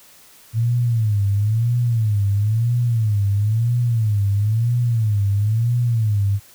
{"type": "tone with vibrato", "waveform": "sine", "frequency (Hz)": 110, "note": "A2", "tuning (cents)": 0, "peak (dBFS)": -15, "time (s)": [0.53, 6.4], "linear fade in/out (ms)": 50, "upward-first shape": "sine", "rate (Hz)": 1, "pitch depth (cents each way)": 170, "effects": ["white hiss -48 dBFS RMS until 6.54 s"]}